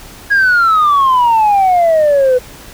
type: exponential sweep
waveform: sine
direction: down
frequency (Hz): 1661.2 to 493.9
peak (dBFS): -5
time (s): 0.3-2.39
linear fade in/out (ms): 20
effects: tanh soft clip ceiling -5 dBFS + pink hiss -35 dBFS RMS until 2.73 s